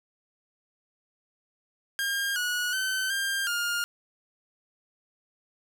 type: tone with pitch steps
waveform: sawtooth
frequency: 1611 / 1459 / 1530 / 1596 / 1414 Hz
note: G6 / F#6 / G6 / G6 / F6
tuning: +47 / -25 / -42 / +31 / +21 cents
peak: -23 dBFS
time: 1.99-3.84 s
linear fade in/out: 0 ms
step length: 370 ms
effects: none